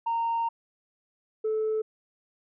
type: tone pair in turn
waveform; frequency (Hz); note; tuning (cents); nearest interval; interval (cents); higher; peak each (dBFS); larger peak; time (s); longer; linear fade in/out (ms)
sine; 923 / 435.6; A#5 / A4; -17 / -17; octave + minor second; 1300; first; -23; neither; 0.06-0.49 / 1.44-1.82; first; 10
effects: tanh soft clip ceiling -22 dBFS